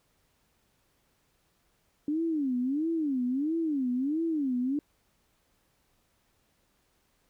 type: tone with vibrato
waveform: sine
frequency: 285.9 Hz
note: D4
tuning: 46 cents flat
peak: -26 dBFS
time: 2.08-4.79 s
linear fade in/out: 2 ms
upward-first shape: sine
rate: 1.5 Hz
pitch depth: 260 cents each way
effects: pink hiss -71 dBFS RMS until 7.29 s

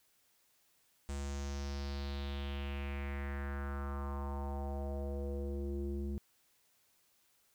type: tone with low-pass filter sweep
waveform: square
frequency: 70 Hz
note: C#2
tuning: 18 cents sharp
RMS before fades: -39 dBFS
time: 1.09-6.18 s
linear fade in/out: 0 ms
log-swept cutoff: 8100 to 280 Hz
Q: 3.6
effects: white hiss -72 dBFS RMS until 7.54 s

